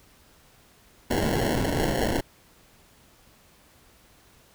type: noise with sample-and-hold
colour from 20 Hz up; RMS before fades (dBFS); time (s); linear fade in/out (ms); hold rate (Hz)
white; -25; 1.1-2.21; 10; 1225
effects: pink hiss -57 dBFS RMS until 4.54 s